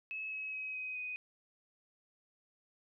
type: tone with pitch steps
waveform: sine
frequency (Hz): 2585 / 2563 / 2541 / 2519 / 2497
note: E7 / E7 / D#7 / D#7 / D#7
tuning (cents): -34 / -49 / +36 / +21 / +6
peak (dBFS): -38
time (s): 0.11-1.16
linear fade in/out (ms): 0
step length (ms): 210
effects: none